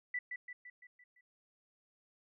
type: tone with echo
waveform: sine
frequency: 1975.5 Hz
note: B6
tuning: in tune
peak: -34 dBFS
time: 0.14-0.19 s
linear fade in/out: 5 ms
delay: 170 ms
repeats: 6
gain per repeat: -5 dB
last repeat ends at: 1.21 s
effects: none